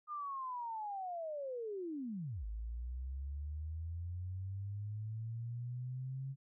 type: linear two-way sweep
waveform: sine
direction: down then up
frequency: 1224 to 51.91 to 136.6 Hz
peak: -39 dBFS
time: 0.07-6.36 s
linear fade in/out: 50 ms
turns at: 2.45 s
effects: none